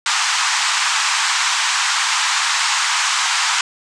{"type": "band-pass noise", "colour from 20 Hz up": "pink", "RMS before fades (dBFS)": -18, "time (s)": [0.06, 3.61], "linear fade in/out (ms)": 2, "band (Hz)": [890, 8200], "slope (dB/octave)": 48, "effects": []}